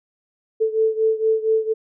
sine beating tone pair, 440 / 444.3 Hz, A4 / A4, 0 / +17 cents, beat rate 4.3 Hz, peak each -18 / -21 dBFS, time 0.6-1.74 s, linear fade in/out 20 ms, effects none

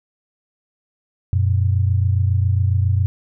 sine tone pair together, 92.5 / 119.81 Hz, F#2 / A#2, 0 / +48 cents, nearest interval major third, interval 448 cents, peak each -15 / -20 dBFS, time 1.33-3.06 s, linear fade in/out 0 ms, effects none

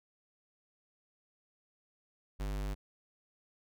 square tone, 49.82 Hz, G1, 29 cents sharp, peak -35 dBFS, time 2.39-2.75 s, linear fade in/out 20 ms, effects none

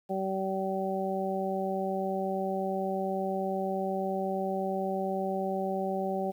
harmonic tone, 191.5 Hz, G3, 40 cents flat, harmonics 1 / 2 / 3 / 4, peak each -34 / -34 / -34 / -34 dBFS, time 0.09-6.32 s, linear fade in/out 20 ms, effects 10-bit

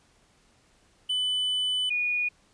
triangle / sine tone pair in turn, 3000 / 2454 Hz, F#7 / D#7, +23 / -25 cents, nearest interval minor third, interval 348 cents, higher first, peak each -23 / -24 dBFS, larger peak first, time 1.09-1.9 / 1.9-2.29 s, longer first, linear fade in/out 10 ms, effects pink hiss -63 dBFS RMS until 2.53 s + resampled to 22050 Hz

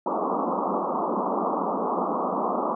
white band-pass noise, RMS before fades -26 dBFS, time 0.06-2.75 s, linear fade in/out 5 ms, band 180 to 1200 Hz, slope 96 dB/octave, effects none

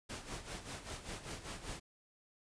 pink noise with tremolo, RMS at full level -43 dBFS, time 0.09-1.8 s, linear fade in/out 10 ms, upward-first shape sine, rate 5.1 Hz, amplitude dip 70%, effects resampled to 22050 Hz

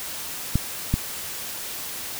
clicks, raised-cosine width 5 ms, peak -7 dBFS, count 2, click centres 0.556 / 0.94 s, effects white hiss -33 dBFS RMS until 2.19 s

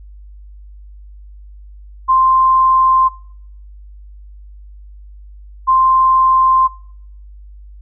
sine tone pair in turn, 1046.5 / 1046.5 Hz, C6 / C6, 0 / 0 cents, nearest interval unison, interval 0 cents, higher neither, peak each -8 dBFS, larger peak neither, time 2.08-3.09 / 5.67-6.68 s, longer neither, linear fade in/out 20 ms, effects noise-tail reverb RT60 0.6 s tail -21 dB re dry + added 50 Hz sine -34 dBFS peak until 7.81 s

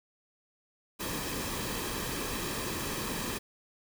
pink noise with comb filter, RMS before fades -35 dBFS, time 0.99-3.39 s, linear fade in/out 20 ms, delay 1.4 ms, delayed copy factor -0.5, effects none

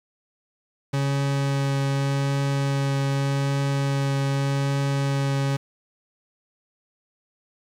40% pulse tone with vibrato, 138.59 Hz, C#3, in tune, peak -20 dBFS, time 0.93-5.57 s, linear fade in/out 10 ms, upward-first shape triangle, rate 0.84 Hz, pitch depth 10 cents each way, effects low-pass 8000 Hz 12 dB/octave + 8-bit

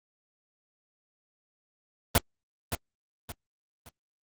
pink noise with echo, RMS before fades -20 dBFS, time 2.15-2.18 s, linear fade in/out 2 ms, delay 570 ms, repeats 3, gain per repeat -9 dB, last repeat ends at 3.89 s, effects Opus 24 kbps

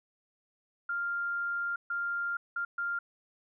sine tone bursts at uneven times, 1396.9 Hz, F6, in tune, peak -30 dBFS, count 4, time 0.89-1.76 / 1.9-2.37 / 2.56-2.65 / 2.78-2.99 s, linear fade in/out 5 ms, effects none

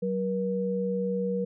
sine tone pair together, 188.2 / 478.8 Hz, F#3 / A#4, +30 / +46 cents, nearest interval octave + major third, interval 1616 cents, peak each -29 / -28 dBFS, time 0.02-1.45 s, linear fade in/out 10 ms, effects none

